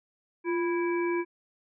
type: harmonic tone with a mistuned harmonic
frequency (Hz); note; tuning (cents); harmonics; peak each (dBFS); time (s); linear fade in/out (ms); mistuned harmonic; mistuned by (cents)
329.6; E4; 0; 1 / 3 / 5 / 7; -26 / -35 / -40 / -37; 0.44-1.25; 50; 1; +87
effects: none